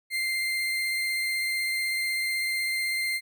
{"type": "tone with vibrato", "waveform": "35% pulse", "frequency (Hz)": 2093, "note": "C7", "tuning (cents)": 0, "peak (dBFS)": -24, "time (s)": [0.1, 3.21], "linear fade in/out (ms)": 50, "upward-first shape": "sine", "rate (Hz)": 16, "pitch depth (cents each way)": 10, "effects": []}